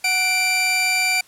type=tone pair together; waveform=sawtooth; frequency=740 / 2349 Hz; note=F#5 / D7; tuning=0 / 0 cents; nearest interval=octave + minor sixth; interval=2000 cents; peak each=-22 / -14 dBFS; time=0.04-1.21 s; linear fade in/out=5 ms; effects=white hiss -51 dBFS RMS until 1.27 s + low-pass 11000 Hz 12 dB/octave